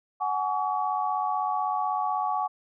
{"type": "tone cluster", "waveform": "sine", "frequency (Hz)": [744, 840, 1135], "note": ["F#5", "G#5", "C#6"], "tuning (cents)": [9, 19, 41], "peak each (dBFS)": -29, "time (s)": [0.2, 2.48], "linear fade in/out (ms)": 20, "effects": []}